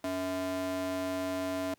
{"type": "ring-modulated tone", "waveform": "square", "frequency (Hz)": 185, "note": "F#3", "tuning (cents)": 0, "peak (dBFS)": -29, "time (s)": [0.04, 1.74], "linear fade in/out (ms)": 2, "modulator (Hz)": 466, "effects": ["pink hiss -68 dBFS RMS until 1.78 s", "high-pass 100 Hz 12 dB/octave"]}